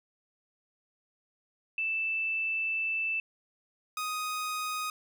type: tone pair in turn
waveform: sine / sawtooth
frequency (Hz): 2645 / 1248.3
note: E7 / D#6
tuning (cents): +5 / +5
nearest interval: octave + minor second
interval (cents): 1300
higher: first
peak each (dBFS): -28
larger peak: neither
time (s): 1.78-3.2 / 3.97-4.9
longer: first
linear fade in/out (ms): 2
effects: none